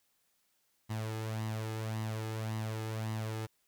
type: tone with flanger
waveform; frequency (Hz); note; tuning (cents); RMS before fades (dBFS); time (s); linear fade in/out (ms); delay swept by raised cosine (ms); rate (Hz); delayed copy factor
sawtooth; 110; A2; 0; -37; 0.89-3.47; 20; 1 to 2.4; 1.8; +0.55
effects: white hiss -75 dBFS RMS until 3.67 s

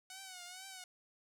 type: tone with vibrato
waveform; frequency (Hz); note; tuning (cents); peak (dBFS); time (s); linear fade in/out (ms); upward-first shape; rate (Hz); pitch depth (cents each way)
5% pulse; 740; F#5; 0; -36; 0.1-0.84; 2; triangle; 2.2; 94
effects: none

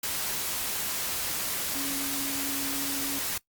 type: tone in noise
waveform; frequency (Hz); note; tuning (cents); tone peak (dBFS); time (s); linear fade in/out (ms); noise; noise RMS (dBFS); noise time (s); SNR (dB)
sine; 277.2; C#4; 0; -35; 1.75-3.19; 5; white; -31; 0.03-3.38; -7
effects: noise-tail reverb RT60 0.1 s tail -20 dB re dry + Opus 48 kbps

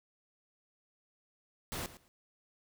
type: noise with echo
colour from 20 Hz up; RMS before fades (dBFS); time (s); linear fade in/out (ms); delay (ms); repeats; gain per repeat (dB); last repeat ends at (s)
pink; -39; 1.72-1.86; 0; 110; 2; -15; 2.08
effects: none

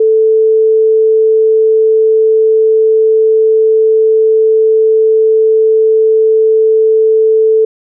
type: tone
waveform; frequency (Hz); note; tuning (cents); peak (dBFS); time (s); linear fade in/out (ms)
sine; 440; A4; 0; -5; 0-7.65; 5
effects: none

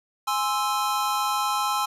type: chord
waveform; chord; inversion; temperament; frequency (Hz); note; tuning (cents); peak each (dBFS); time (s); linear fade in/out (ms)
square; Ab augmented; none; equal; 830.6 / 1046.5 / 1318.5; Ab5 / C6 / E6; 0 / 0 / 0; -28; 0.27-1.86; 10
effects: resampled to 32000 Hz + 9-bit

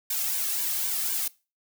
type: noise with flanger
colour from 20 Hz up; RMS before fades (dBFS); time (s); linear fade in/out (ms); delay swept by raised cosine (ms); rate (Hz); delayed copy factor
blue; -28; 0.1-1.28; 5; 1.5 to 2.11; 3.9; -0.75
effects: noise-tail reverb RT60 0.3 s tail -21 dB re dry

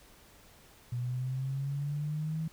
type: exponential sweep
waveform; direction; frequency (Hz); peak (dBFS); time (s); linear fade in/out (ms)
sine; up; 120.7 to 161.6; -31; 0.92-2.48; 5
effects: pink hiss -58 dBFS RMS until 2.52 s

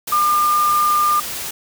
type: tone in noise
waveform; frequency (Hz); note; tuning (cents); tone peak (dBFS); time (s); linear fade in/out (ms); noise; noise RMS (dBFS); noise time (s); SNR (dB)
sine; 1203; D6; +41; -13; 0.12-1.2; 5; white; -27; 0.07-1.51; +11
effects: none

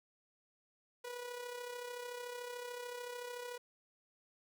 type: tone with amplitude modulation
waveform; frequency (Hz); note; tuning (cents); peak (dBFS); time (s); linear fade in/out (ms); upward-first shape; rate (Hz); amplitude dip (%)
sawtooth; 488.4; B4; -19; -37; 1.04-3.58; 10; sine; 33.6; 50
effects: none

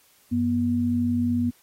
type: tone pair together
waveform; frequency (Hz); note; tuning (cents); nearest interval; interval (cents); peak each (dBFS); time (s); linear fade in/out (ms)
sine; 95.96 / 241.8; G2 / B3; -36 / -36; octave + major third; 1600; -28 / -21; 0.31-1.51; 20
effects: white hiss -59 dBFS RMS until 1.62 s + AAC 48 kbps

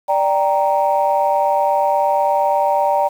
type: chord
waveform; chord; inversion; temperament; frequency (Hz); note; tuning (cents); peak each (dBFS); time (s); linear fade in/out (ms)
sine; G minor; second; equal; 587.3 / 784 / 932.3; D5 / G5 / Bb5; 0 / 0 / 0; -17; 0.08-3.09; 20
effects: tanh soft clip ceiling -5 dBFS + 7-bit

